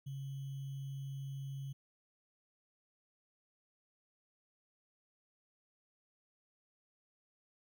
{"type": "tone with sample-and-hold", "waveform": "sine", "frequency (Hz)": 136.7, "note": "C#3", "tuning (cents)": -24, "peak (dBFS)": -40, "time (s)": [0.06, 1.73], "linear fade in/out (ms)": 10, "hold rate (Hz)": 3150, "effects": []}